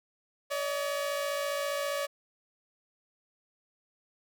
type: tone pair together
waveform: sawtooth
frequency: 569 / 623.9 Hz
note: C#5 / D#5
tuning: +45 / +5 cents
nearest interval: major second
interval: 160 cents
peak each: -27 / -34 dBFS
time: 0.5-2.07 s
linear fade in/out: 20 ms
effects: none